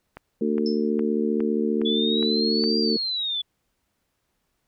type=click train; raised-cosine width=0.5 ms; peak=-23 dBFS; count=7; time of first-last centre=0.17-2.639 s; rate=2.43 Hz
type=harmonic tone; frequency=75 Hz; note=D2; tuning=37 cents sharp; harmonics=3 / 4 / 5 / 6; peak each=-24 / -28 / -27 / -27 dBFS; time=0.41-2.97 s; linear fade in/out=5 ms
type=tone with exponential decay; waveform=sine; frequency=5270 Hz; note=E8; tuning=1 cent flat; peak=-29 dBFS; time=0.66-0.9 s; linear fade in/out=1 ms; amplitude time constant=52 ms
type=exponential two-way sweep; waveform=sine; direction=up then down; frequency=3413 to 4789 to 3425 Hz; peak=-24 dBFS; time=1.85-3.42 s; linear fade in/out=10 ms; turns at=2.79 s
effects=pink hiss -74 dBFS RMS until 4.67 s